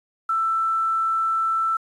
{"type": "tone with quantisation", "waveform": "sine", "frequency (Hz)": 1329, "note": "E6", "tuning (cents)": 14, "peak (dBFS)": -19, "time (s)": [0.29, 1.77], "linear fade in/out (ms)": 5, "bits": 8, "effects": ["resampled to 24000 Hz"]}